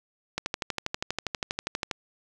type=click train; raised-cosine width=0.2 ms; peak=-11 dBFS; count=20; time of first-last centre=0.38-1.912 s; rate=12.4 Hz; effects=none